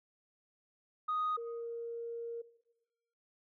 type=tone pair in turn; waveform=sine; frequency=1244.5 / 466.2 Hz; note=D#6 / A#4; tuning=0 / 0 cents; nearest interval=octave + perfect fourth; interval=1700 cents; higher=first; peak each=-30 / -38 dBFS; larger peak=first; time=1.08-1.37 / 1.37-2.42 s; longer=second; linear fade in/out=10 ms; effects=noise-tail reverb RT60 1.0 s tail -18 dB re dry + tanh soft clip ceiling -28 dBFS